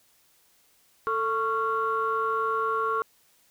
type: tone cluster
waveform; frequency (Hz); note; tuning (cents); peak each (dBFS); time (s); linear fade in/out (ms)
sine; 444.7 / 1107 / 1379; A4 / C#6 / F6; +18 / -3 / -22; -29 / -26 / -29; 1.07-3.02; 0
effects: tanh soft clip ceiling -15 dBFS + white hiss -63 dBFS RMS until 3.5 s